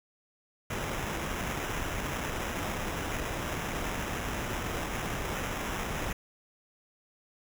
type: noise with sample-and-hold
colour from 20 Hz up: pink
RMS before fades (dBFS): -34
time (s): 0.7-6.13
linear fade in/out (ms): 5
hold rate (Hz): 4410
effects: none